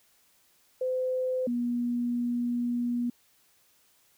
sine tone pair in turn, 512 / 241.1 Hz, C5 / B3, -38 / -41 cents, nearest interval octave + minor second, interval 1303 cents, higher first, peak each -26 dBFS, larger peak neither, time 0.81-1.47 / 1.47-3.1 s, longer second, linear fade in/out 5 ms, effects white hiss -65 dBFS RMS until 4.17 s

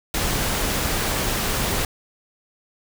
pink noise, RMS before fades -23 dBFS, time 0.14-1.85 s, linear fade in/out 2 ms, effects none

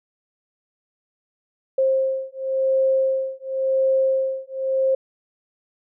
sine beating tone pair, 530 / 530.93 Hz, C5 / C5, +22 / +25 cents, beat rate 0.93 Hz, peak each -21 dBFS, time 1.78-4.95 s, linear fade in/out 5 ms, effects none

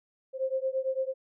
sine beating tone pair, 523.3 / 532.2 Hz, C5 / C5, 0 / +29 cents, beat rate 8.9 Hz, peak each -30 / -31 dBFS, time 0.33-1.14 s, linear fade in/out 50 ms, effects none

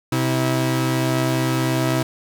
sawtooth tone pair together, 129.12 / 323.5 Hz, C3 / E4, -23 / -32 cents, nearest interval octave + major third, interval 1591 cents, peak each -16 / -18 dBFS, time 0.12-2.03 s, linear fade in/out 5 ms, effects none

